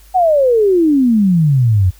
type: exponential sweep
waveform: sine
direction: down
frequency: 764 to 87.31 Hz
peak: -8 dBFS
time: 0.14-1.91 s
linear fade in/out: 20 ms
effects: added 50 Hz sine -41 dBFS peak until 1.99 s + white hiss -48 dBFS RMS until 1.99 s